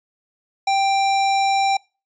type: tone with sample-and-hold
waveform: sine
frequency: 784 Hz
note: G5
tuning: in tune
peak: -15 dBFS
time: 0.67-1.77 s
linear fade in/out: 5 ms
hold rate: 3150 Hz
effects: noise-tail reverb RT60 0.3 s tail -25 dB re dry + resampled to 16000 Hz